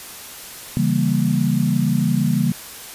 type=chord; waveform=sine; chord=C# diminished seventh; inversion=none; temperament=equal; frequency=138.59 / 164.81 / 196 / 233.1 Hz; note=C#3 / E3 / G3 / Bb3; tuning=0 / 0 / 0 / 0 cents; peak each=-21 dBFS; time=0.77-2.52 s; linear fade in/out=0 ms; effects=white hiss -36 dBFS RMS until 2.94 s + resampled to 32000 Hz